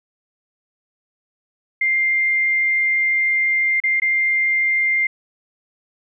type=tone with dropouts; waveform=sine; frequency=2102 Hz; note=C7; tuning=7 cents sharp; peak=-15 dBFS; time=1.81-5.07 s; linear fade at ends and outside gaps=5 ms; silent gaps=3.802-3.837 / 4-4.019 s; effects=none